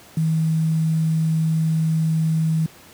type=tone with quantisation; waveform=sine; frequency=160 Hz; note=D#3; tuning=49 cents sharp; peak=-16 dBFS; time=0.17-2.66 s; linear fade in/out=2 ms; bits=7; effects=pink hiss -46 dBFS RMS until 2.93 s + high-pass 100 Hz 12 dB/octave